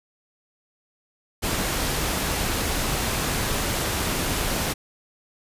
pink noise, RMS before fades -25 dBFS, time 1.42-4.74 s, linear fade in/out 20 ms, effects resampled to 32000 Hz

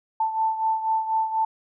sine beating tone pair, 884 / 888.1 Hz, A5 / A5, +8 / +16 cents, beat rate 4.1 Hz, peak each -22 / -28 dBFS, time 0.2-1.45 s, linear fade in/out 5 ms, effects none

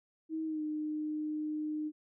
sine tone with pitch glide, 318.3 to 305.2 Hz, D#4 to D#4, +39 to -33 cents, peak -33 dBFS, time 0.29-1.92 s, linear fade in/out 50 ms, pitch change -72 cents, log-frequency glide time 0.45-0.62 s, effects none

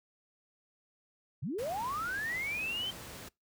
sine linear sweep, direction up, 103 to 3136 Hz, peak -33 dBFS, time 1.42-2.91 s, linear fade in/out 10 ms
pink noise, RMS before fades -46 dBFS, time 1.58-3.29 s, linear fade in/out 10 ms
effects noise-tail reverb RT60 0.2 s tail -24 dB re dry + high-pass 60 Hz 12 dB/octave

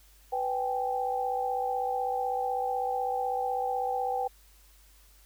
sine tone cluster, 496.7 / 777 / 833 Hz, B4 / G5 / G#5, +10 / -16 / +5 cents, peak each -33 / -29 / -37 dBFS, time 0.32-4.28 s, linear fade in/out 10 ms, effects added 50 Hz sine -57 dBFS peak until 5.25 s + white hiss -61 dBFS RMS until 5.25 s

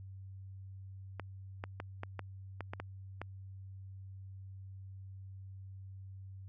clicks, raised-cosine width 0.5 ms, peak -25 dBFS, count 9, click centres 1.197 / 1.639 / 1.801 / 2.034 / 2.193 / 2.607 / 2.735 / 2.8 / 3.216 s, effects added 96 Hz sine -46 dBFS peak until 6.48 s

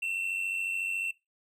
triangle tone pair together, 2622 / 2716 Hz, E7 / F7, -10 / -49 cents, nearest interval minor second, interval 61 cents, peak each -35 / -29 dBFS, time 0.02-1.11 s, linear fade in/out 5 ms, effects noise-tail reverb RT60 0.2 s tail -17 dB re dry

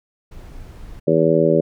brown noise, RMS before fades -36 dBFS, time 0.31-1 s, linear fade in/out 10 ms
harmonic tone, 81.2 Hz, E2, 26 cents flat, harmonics 2 / 3 / 4 / 5 / 6 / 7, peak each -20 / -23 / -20 / -18 / -20 / -18 dBFS, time 1.07-1.61 s, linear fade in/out 10 ms
effects none

